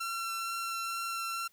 sawtooth tone with vibrato, 1356 Hz, E6, 49 cents sharp, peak -30 dBFS, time 0-1.48 s, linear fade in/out 10 ms, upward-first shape triangle, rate 2.2 Hz, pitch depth 9 cents each way, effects white hiss -67 dBFS RMS until 1.52 s

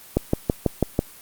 click train, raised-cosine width 2 ms, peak -4 dBFS, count 6, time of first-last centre 0.17-0.991 s, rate 6.09 Hz, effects white hiss -45 dBFS RMS until 1.21 s + Opus 24 kbps

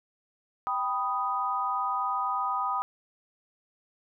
sine chord, G augmented, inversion none, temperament equal, 784 / 987.8 / 1244.5 Hz, G5 / B5 / D#6, 0 / 0 / 0 cents, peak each -33 / -31 / -29 dBFS, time 0.67-2.82 s, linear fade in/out 0 ms, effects none

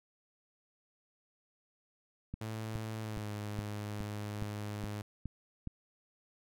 click train, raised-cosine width 5 ms, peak -27 dBFS, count 9, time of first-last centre 2.34-5.673 s, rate 2.4 Hz
sawtooth tone with pitch glide, 110 to 104.37 Hz, A2 to G#2, 0 to +9 cents, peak -34 dBFS, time 2.41-5.02 s, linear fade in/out 5 ms, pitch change -91 cents, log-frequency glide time 3.01-3.3 s
effects none

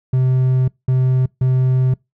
triangle tone bursts at uneven times, 129 Hz, C3, 24 cents flat, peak -10 dBFS, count 3, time 0.13-0.68 / 0.88-1.26 / 1.41-1.94 s, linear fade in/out 5 ms, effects noise-tail reverb RT60 0.2 s tail -25 dB re dry

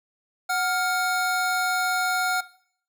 square tone pair together, 740 / 1402.6 Hz, F#5 / F6, 0 / +7 cents, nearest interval major seventh, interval 1107 cents, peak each -26 dBFS, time 0.49-2.41 s, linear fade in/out 10 ms, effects noise-tail reverb RT60 0.6 s tail -18 dB re dry

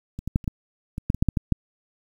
clicks, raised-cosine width 5 ms, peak -20 / -16 / -7 / -28 / -11 / -17 / -7 / -16 / -6 / -7 / -9 / -6 dBFS, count 12, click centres 0.19 / 0.276 / 0.359 / 0.442 / 0.478 / 0.981 / 1.101 / 1.146 / 1.225 / 1.287 / 1.372 / 1.523 s, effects 8-bit

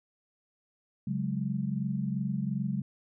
sine chord, C# suspended fourth, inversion none, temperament equal, 138.59 / 185 / 207.7 Hz, C#3 / F#3 / G#3, 0 / 0 / 0 cents, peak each -33 dBFS, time 1.07-2.82 s, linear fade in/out 5 ms, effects none

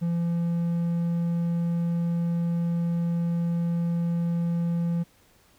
triangle tone, 170.1 Hz, F3, 45 cents flat, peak -21 dBFS, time 0.01-5.04 s, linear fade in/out 20 ms, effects pink hiss -60 dBFS RMS until 5.58 s

